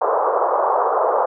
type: band-pass noise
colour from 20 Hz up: pink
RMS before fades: -18 dBFS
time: 0.01-1.26 s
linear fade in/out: 10 ms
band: 440 to 1200 Hz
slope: 48 dB/octave
effects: none